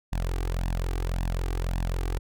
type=tone with flanger; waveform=sawtooth; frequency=43.65 Hz; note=F1; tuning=in tune; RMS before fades=-28 dBFS; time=0.12-2.19 s; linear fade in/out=10 ms; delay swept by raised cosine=1.1 to 2.6 ms; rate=1.8 Hz; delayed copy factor=+0.75; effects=none